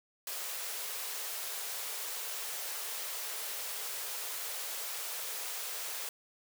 white high-pass noise, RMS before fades -39 dBFS, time 0.27-6.09 s, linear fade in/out 2 ms, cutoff 390 Hz, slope 96 dB/octave, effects none

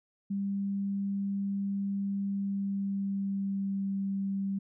sine tone with pitch glide, 198.3 to 195.91 Hz, G3 to G3, +20 to -1 cents, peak -29 dBFS, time 0.3-4.59 s, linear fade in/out 10 ms, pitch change -21 cents, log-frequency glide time 2.27-3.9 s, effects none

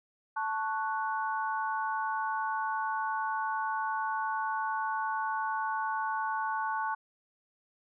sine chord, F# minor, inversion first, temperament equal, 880 / 1108.7 / 1480 Hz, A5 / C#6 / F#6, 0 / 0 / 0 cents, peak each -32 / -35 / -36 dBFS, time 0.36-6.95 s, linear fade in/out 10 ms, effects none

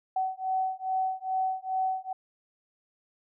sine beating tone pair, 754 / 756.4 Hz, F#5 / F#5, +32 / +38 cents, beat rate 2.4 Hz, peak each -30 / -30 dBFS, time 0.16-2.13 s, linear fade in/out 5 ms, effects none

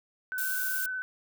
sine tone with vibrato, 1511 Hz, F#6, 36 cents sharp, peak -31 dBFS, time 0.32-1.02 s, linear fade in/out 0 ms, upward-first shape sine, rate 16 Hz, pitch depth 14 cents each way
violet noise, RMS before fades -33 dBFS, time 0.38-0.86 s, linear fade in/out 2 ms
effects none

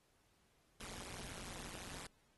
pink noise with amplitude modulation, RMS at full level -45 dBFS, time 0.8-2.07 s, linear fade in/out 5 ms, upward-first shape sine, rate 185 Hz, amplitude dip 100%, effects pink hiss -75 dBFS RMS until 2.37 s + AAC 32 kbps

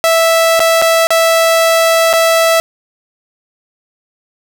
sawtooth tone with dropouts, 658 Hz, E5, 3 cents flat, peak -4 dBFS, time 0.04-2.6 s, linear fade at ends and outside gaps 0 ms, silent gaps 0.594-0.602 / 0.817-0.822 / 1.07-1.105 / 2.13-2.136 s, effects none

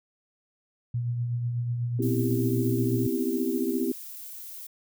sine tone with tremolo, 120 Hz, B2, 49 cents flat, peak -24 dBFS, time 0.94-3.07 s, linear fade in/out 5 ms, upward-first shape triangle, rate 8.1 Hz, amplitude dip 40%
sine chord, C major seventh, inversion third, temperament equal, 246.9 / 261.6 / 329.6 / 392 Hz, B3 / C4 / E4 / G4, 0 / 0 / 0 / 0 cents, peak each -30 dBFS, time 1.99-3.92 s, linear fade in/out 5 ms
violet noise, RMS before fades -41 dBFS, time 2.02-4.67 s, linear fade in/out 5 ms
effects none

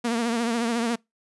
sawtooth tone with vibrato, 233.1 Hz, A#3, in tune, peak -19 dBFS, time 0.04-0.96 s, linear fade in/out 10 ms, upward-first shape triangle, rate 14 Hz, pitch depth 73 cents each way, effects noise-tail reverb RT60 0.2 s tail -26 dB re dry + resampled to 24000 Hz

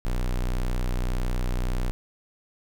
square tone, 30.87 Hz, B0, in tune, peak -24 dBFS, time 0.05-1.91 s, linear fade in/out 0 ms, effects none

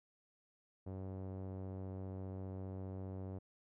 sawtooth tone with low-pass filter, 94.9 Hz, F#2, 44 cents sharp, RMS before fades -45 dBFS, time 0.86-3.39 s, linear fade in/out 10 ms, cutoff 600 Hz, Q 1.1, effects none

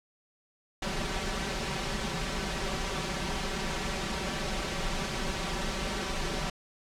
pink noise with comb filter, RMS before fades -32 dBFS, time 0.82-6.5 s, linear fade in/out 5 ms, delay 5.2 ms, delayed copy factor +0.7, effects low-pass 6000 Hz 12 dB/octave

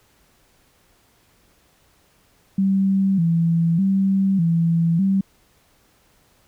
sine tone with vibrato, 179.7 Hz, F3, 50 cents sharp, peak -15 dBFS, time 2.58-5.21 s, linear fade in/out 5 ms, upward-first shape square, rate 0.83 Hz, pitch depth 130 cents each way, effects pink hiss -59 dBFS RMS until 6.47 s

